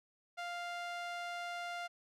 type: tone with band-pass filter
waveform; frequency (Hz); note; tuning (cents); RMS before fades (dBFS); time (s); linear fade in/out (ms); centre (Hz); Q
sawtooth; 698.5; F5; 0; -42; 0.37-1.88; 20; 1600; 0.58
effects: none